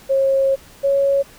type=tone pair in turn; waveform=sine; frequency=541 / 554.3 Hz; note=C#5 / C#5; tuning=-42 / 0 cents; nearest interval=unison; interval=42 cents; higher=second; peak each=-13 dBFS; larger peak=neither; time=0.09-0.56 / 0.83-1.23 s; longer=first; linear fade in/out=20 ms; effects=pink hiss -45 dBFS RMS until 1.38 s